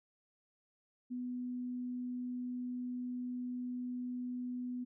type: tone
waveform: sine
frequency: 248.1 Hz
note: B3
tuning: 8 cents sharp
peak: -37 dBFS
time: 1.1-4.85 s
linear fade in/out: 20 ms
effects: none